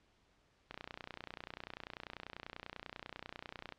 click train, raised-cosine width 0.3 ms, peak -28 dBFS, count 92, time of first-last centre 0.71-3.723 s, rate 30.2 Hz, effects pink hiss -72 dBFS RMS until 3.78 s + low-pass 5000 Hz 12 dB/octave

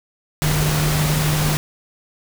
sine tone in noise, 151.9 Hz, D#3, 41 cents flat, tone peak -18 dBFS, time 0.42-1.57 s, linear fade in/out 0 ms, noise pink, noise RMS -22 dBFS, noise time 0.42-1.57 s, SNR +1 dB, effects none

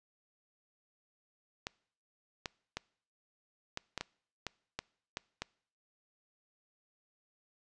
clicks, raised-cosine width 0.2 ms, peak -19 dBFS, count 10, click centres 1.669 / 2.458 / 2.77 / 3.774 / 3.977 / 4.01 / 4.467 / 4.79 / 5.171 / 5.42 s, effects noise-tail reverb RT60 0.6 s tail -25 dB re dry + resampled to 22050 Hz

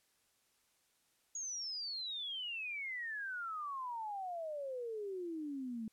sine exponential sweep, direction down, 6750 to 215.8 Hz, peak -39 dBFS, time 1.35-5.88 s, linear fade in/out 2 ms, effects white hiss -75 dBFS RMS until 5.92 s + low-pass 12000 Hz 12 dB/octave

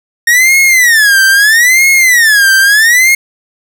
45% pulse tone with vibrato, 1841 Hz, A#6, 22 cents flat, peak -4 dBFS, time 0.27-3.15 s, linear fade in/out 5 ms, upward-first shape sine, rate 0.77 Hz, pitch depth 280 cents each way, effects none

